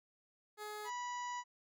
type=tone; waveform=15% pulse; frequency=421.9 Hz; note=G#4; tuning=27 cents sharp; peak=-37 dBFS; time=0.57-0.91 s; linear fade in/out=50 ms
type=harmonic tone; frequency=979 Hz; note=B5; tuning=15 cents flat; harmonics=1 / 2 / 3 / 4 / 5 / 6 / 7; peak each=-40 / -48 / -56 / -61 / -61 / -59 / -54 dBFS; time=0.84-1.44 s; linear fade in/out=50 ms
effects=none